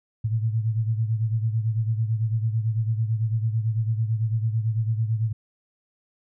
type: beating tone pair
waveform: sine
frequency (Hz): 110 / 119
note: A2 / A#2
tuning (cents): 0 / +36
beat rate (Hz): 9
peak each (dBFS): -22 / -28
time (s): 0.24-5.33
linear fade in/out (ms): 10
effects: none